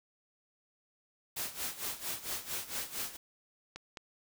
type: noise with tremolo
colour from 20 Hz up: white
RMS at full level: -36 dBFS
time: 1.36-3.17 s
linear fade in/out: 10 ms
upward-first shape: sine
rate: 4.4 Hz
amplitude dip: 80%
type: clicks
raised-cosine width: 0.2 ms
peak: -26 dBFS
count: 2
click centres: 3.76 / 3.972 s
effects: none